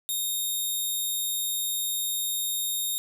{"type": "tone", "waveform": "10% pulse", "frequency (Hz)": 3700, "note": "A#7", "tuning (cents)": -14, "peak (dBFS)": -19, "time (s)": [0.09, 2.98], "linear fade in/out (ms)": 0, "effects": []}